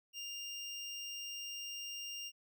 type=tone; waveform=25% pulse; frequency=2800 Hz; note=F7; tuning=4 cents sharp; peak=-38 dBFS; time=0.13-2.32 s; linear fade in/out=50 ms; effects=none